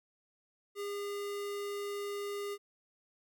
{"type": "tone", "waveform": "square", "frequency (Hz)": 405.9, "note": "G#4", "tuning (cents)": -40, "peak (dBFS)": -37, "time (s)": [0.75, 2.58], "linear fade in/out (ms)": 50, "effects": []}